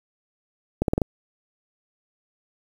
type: accelerating click train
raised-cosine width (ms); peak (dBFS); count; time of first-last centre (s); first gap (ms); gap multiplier
2; -7; 5; 0.82-1.018; 62; 0.85
effects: 7-bit